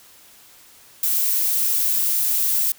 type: noise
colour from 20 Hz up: violet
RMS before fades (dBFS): -20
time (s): 1.03-2.72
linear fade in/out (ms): 2
effects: white hiss -49 dBFS RMS until 2.78 s